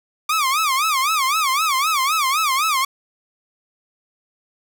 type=tone with vibrato; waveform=sawtooth; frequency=1165 Hz; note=D6; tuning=14 cents flat; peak=-13 dBFS; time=0.29-2.85 s; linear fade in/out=5 ms; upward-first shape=sine; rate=3.9 Hz; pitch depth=200 cents each way; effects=none